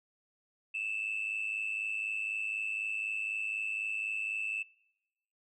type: tone with amplitude modulation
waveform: sine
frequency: 2637 Hz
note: E7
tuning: in tune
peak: -28 dBFS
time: 0.74-4.63 s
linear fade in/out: 10 ms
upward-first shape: sine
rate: 104 Hz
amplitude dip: 80%
effects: noise-tail reverb RT60 0.9 s tail -24 dB re dry + tanh soft clip ceiling -28 dBFS